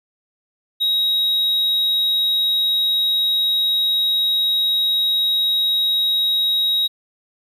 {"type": "tone", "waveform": "triangle", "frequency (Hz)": 3804, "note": "A#7", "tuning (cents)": 34, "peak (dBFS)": -14, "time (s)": [0.8, 6.88], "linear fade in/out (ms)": 20, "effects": ["9-bit"]}